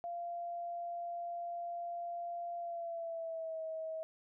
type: tone with pitch glide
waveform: sine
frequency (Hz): 691 to 641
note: F5 to E5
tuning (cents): -19 to -49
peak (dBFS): -38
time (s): 0.04-4.03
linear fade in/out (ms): 0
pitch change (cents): -130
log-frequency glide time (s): 2.58-3.62
effects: none